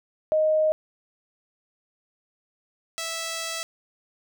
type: tone pair in turn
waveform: sine / 5% pulse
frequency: 622.3 / 657.1 Hz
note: D#5 / E5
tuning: 0 / -6 cents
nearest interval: minor second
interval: 94 cents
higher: second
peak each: -18 dBFS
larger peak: neither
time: 0.32-0.72 / 2.98-3.63 s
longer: second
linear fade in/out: 0 ms
effects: none